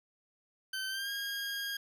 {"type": "tone with pitch glide", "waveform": "20% pulse", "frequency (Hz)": [1540, 1625.9], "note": ["G6", "G#6"], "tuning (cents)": [-31, -37], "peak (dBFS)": -30, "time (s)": [0.73, 1.77], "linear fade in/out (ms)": 5, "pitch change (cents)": 94, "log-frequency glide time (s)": [0.89, 1.1], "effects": []}